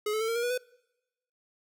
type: tone with pitch steps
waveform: square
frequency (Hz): 422.1 / 434.2 / 446.7 / 459.5 / 472.7 / 486.3 / 500.2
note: G#4 / A4 / A4 / A#4 / A#4 / B4 / B4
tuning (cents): +28 / -23 / +26 / -25 / +24 / -27 / +22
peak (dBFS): -28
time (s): 0.06-0.578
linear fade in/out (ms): 5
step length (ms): 74
effects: noise-tail reverb RT60 1.0 s tail -26 dB re dry